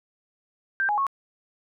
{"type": "tone with pitch steps", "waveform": "sine", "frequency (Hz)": [1572, 832, 1098], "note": ["G6", "G#5", "C#6"], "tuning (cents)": [4, 3, -17], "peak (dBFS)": -21, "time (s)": [0.8, 1.067], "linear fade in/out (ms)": 0, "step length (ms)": 89, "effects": []}